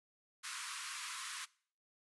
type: band-pass noise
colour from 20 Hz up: pink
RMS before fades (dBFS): -45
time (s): 0.43-1.46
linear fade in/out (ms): 20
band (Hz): 1000 to 11000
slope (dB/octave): 96
effects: noise-tail reverb RT60 0.5 s tail -22 dB re dry